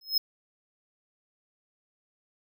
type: tone with exponential growth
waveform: square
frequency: 5150 Hz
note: E8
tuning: 41 cents flat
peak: -19 dBFS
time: 0.01-0.18 s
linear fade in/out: 5 ms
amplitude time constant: 35 ms
effects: none